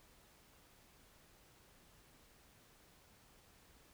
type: silence
effects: pink hiss -66 dBFS RMS until 3.93 s